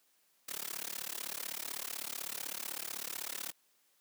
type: noise with amplitude modulation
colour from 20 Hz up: white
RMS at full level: -37 dBFS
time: 0.48-3.52 s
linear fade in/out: 10 ms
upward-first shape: sine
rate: 35.9 Hz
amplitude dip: 100%
effects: white hiss -72 dBFS RMS until 4 s + high-pass 200 Hz 12 dB/octave